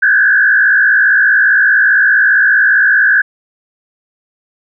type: tone with frequency modulation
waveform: sine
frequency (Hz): 1600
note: G6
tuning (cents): +35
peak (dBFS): -6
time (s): 0.02-3.22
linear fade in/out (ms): 10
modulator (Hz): 57.6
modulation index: 1.7
effects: none